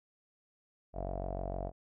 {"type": "tone with low-pass filter", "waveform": "sawtooth", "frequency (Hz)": 46.58, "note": "F#1", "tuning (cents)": 12, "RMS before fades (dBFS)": -38, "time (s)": [0.93, 1.72], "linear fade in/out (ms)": 50, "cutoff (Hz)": 670, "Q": 8.8, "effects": []}